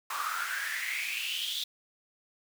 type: noise with high-pass filter sweep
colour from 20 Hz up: pink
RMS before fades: -34 dBFS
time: 0.1-1.64 s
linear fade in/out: 5 ms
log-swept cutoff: 1100 to 3700 Hz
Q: 8.6
effects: none